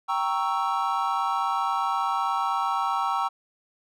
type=chord; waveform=triangle; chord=G diminished seventh; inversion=none; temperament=equal; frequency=784 / 932.3 / 1108.7 / 1318.5 Hz; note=G5 / Bb5 / Db6 / Fb6; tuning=0 / 0 / 0 / 0 cents; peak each=-27 dBFS; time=0.08-3.29 s; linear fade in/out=20 ms; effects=none